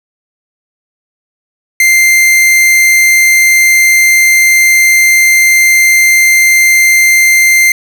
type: tone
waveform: 45% pulse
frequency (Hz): 2093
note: C7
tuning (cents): 0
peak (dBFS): -4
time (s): 1.8-7.72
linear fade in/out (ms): 2
effects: none